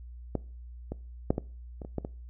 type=clicks; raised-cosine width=2 ms; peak=-15 / -21 / -10 / -16 / -27 / -27 / -17 / -21 dBFS; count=8; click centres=0.353 / 0.92 / 1.305 / 1.381 / 1.818 / 1.849 / 1.983 / 2.049 s; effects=noise-tail reverb RT60 0.4 s tail -22 dB re dry + added 60 Hz sine -42 dBFS peak until 2.29 s